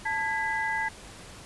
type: tone cluster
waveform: sine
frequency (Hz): 882 / 1644 / 1992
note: A5 / G#6 / B6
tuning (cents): +4 / -18 / +14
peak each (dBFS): -30 / -31 / -31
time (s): 0.05-0.89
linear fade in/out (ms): 10
effects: pink hiss -46 dBFS RMS until 1.45 s + resampled to 24000 Hz